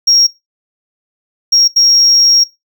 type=tone bursts at uneven times; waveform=triangle; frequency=5588 Hz; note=F8; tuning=in tune; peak=-3 dBFS; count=3; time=0.07-0.27 / 1.52-1.68 / 1.76-2.44 s; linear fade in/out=10 ms; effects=noise-tail reverb RT60 0.2 s tail -21 dB re dry + tanh soft clip ceiling -1 dBFS